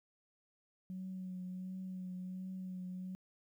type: tone with vibrato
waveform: sine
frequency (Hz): 185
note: F#3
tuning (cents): 0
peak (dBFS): -40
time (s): 0.9-3.15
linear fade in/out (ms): 0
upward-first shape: triangle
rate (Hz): 1.4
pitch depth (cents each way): 28
effects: tanh soft clip ceiling -36 dBFS + 12-bit